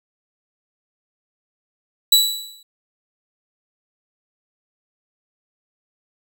sawtooth tone with exponential decay, 3935 Hz, B7, 7 cents flat, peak -5 dBFS, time 2.12-2.63 s, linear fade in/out 5 ms, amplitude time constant 110 ms, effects none

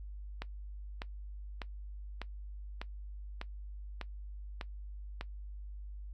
click train, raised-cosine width 0.3 ms, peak -23 dBFS, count 9, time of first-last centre 0.42-5.21 s, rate 1.67 Hz, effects noise-tail reverb RT60 0.1 s tail -17 dB re dry + added 50 Hz sine -42 dBFS peak until 6.13 s

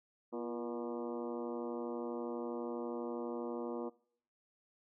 harmonic tone with a mistuned harmonic, 120 Hz, B2, 49 cents flat, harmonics 2 / 3 / 4 / 5 / 6 / 7 / 8 / 9 / 10, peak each -43 / -42 / -43 / -49 / -52 / -54 / -52 / -54 / -57 dBFS, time 0.32-3.9 s, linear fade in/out 20 ms, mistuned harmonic 3, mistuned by -60 cents, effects noise-tail reverb RT60 0.6 s tail -22 dB re dry

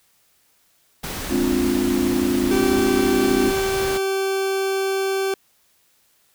pink noise, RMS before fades -29 dBFS, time 1.03-3.98 s, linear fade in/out 10 ms
sine chord, D half-diminished seventh, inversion second, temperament equal with one note detuned, 207.7 / 261.6 / 293.7 / 351.9 Hz, Ab3 / C4 / D4 / F4, 0 / 0 / 0 / +13 cents, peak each -27 / -21 / -25 / -22 dBFS, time 1.29-3.53 s, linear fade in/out 50 ms
40% pulse tone, 387 Hz, G4, 22 cents flat, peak -19 dBFS, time 2.51-5.34 s, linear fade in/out 2 ms
effects white hiss -61 dBFS RMS until 6.34 s

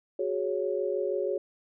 sine chord, F# suspended second, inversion none, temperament just, 370 / 416.2 / 555 Hz, F#4 / G#4 / C#5, 0 / +4 / +2 cents, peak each -31 dBFS, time 0.19-1.38 s, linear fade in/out 5 ms, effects none

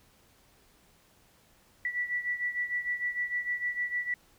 sine beating tone pair, 1955 / 1961.6 Hz, B6 / B6, -18 / -12 cents, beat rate 6.6 Hz, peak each -31 / -35 dBFS, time 1.85-4.14 s, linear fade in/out 2 ms, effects pink hiss -63 dBFS RMS until 4.38 s

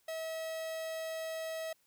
45% pulse tone, 644 Hz, E5, 41 cents flat, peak -37 dBFS, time 0.08-1.73 s, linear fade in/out 5 ms, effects white hiss -72 dBFS RMS until 1.86 s

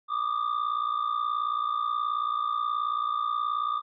triangle ring-modulated tone, 1197 Hz, D6, 33 cents sharp, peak -21 dBFS, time 0.08-3.82 s, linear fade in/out 50 ms, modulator 29.3 Hz, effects resampled to 11025 Hz

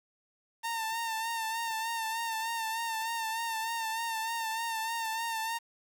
sawtooth tone with vibrato, 905 Hz, A5, 48 cents sharp, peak -28 dBFS, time 0.63-5.59 s, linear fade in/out 20 ms, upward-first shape sine, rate 3.3 Hz, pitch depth 41 cents each way, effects 9-bit

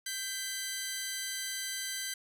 10% pulse tone pair together, 1568 / 2006 Hz, G6 / B6, 0 / +26 cents, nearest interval major third, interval 426 cents, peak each -29 / -29 dBFS, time 0.06-2.14 s, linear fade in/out 5 ms, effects none

